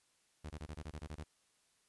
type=tone bursts; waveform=sawtooth; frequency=76.9 Hz; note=D#2; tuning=20 cents flat; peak=-39 dBFS; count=10; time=0.44-1.238 s; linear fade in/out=10 ms; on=60 ms; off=22 ms; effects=white hiss -74 dBFS RMS until 1.88 s + resampled to 24000 Hz